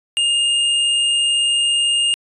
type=tone; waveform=square; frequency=2827 Hz; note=F7; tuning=20 cents sharp; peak=-15 dBFS; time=0.17-2.14 s; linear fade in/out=0 ms; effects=resampled to 24000 Hz